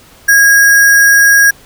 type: tone with sample-and-hold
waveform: sine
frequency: 1642 Hz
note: G#6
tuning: 20 cents flat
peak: -3 dBFS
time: 0.28-1.51 s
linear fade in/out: 10 ms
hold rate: 7350 Hz
effects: pink hiss -41 dBFS RMS until 1.65 s